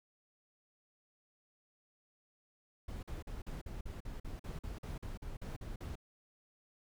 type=noise bursts; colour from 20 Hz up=brown; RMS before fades=-43 dBFS; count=16; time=2.88-5.955 s; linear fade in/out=5 ms; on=150 ms; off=45 ms; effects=none